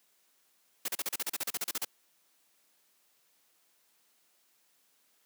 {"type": "noise bursts", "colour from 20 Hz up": "white", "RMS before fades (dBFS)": -33, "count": 15, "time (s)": [0.85, 1.849], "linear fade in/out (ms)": 5, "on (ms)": 33, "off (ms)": 36, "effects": ["white hiss -70 dBFS RMS until 5.25 s", "high-pass 200 Hz 12 dB/octave"]}